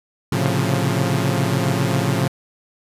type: tone cluster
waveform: sawtooth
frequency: 111.5 / 133 / 140.3 / 176.2 Hz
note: A2 / C3 / C#3 / F3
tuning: +23 / +29 / +21 / +16 cents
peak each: -19 dBFS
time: 0.32-2.28 s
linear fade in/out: 5 ms
effects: resampled to 32000 Hz